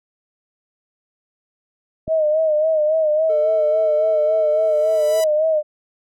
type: tone with vibrato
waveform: sine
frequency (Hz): 622.3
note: D#5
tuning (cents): 0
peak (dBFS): -14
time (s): 2.07-5.63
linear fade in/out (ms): 50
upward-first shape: sine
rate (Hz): 3.6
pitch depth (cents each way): 60
type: click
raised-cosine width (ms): 3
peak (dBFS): -18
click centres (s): 2.079
type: tone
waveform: triangle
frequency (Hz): 444.5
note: A4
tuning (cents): +18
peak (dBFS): -24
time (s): 3.29-5.21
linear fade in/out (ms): 10
type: tone with exponential growth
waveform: 5% pulse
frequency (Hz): 987.8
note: B5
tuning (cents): 0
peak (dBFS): -14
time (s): 4.5-5.24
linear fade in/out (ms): 2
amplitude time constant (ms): 160
effects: none